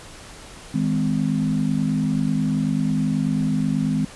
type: tone cluster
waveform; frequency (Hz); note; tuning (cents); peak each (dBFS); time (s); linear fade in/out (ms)
sine; 158.3 / 206.5 / 256.7; D#3 / G#3 / C4; +30 / -10 / -33; -23; 0.74-4.05; 5
effects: pink hiss -41 dBFS RMS until 4.15 s + resampled to 24000 Hz